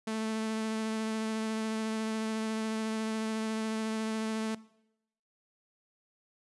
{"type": "tone with vibrato", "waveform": "sawtooth", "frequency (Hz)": 220, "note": "A3", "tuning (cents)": 0, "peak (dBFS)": -28, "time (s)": [0.07, 4.55], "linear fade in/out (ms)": 5, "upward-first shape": "triangle", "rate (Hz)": 14, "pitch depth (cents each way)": 14, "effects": ["noise-tail reverb RT60 0.8 s tail -20 dB re dry", "resampled to 24000 Hz"]}